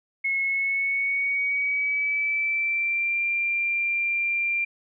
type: tone with pitch glide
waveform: sine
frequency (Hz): 2180 to 2377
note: C#7 to D7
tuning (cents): -29 to +20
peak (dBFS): -22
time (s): 0.24-4.65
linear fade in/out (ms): 10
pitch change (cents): +149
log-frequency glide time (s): 0.41-3.21
effects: none